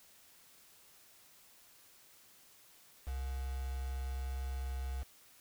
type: tone with quantisation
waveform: sine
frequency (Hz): 65.41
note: C2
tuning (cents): 0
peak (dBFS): -36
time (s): 3.06-5.04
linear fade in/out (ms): 20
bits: 8
effects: white hiss -62 dBFS RMS until 5.4 s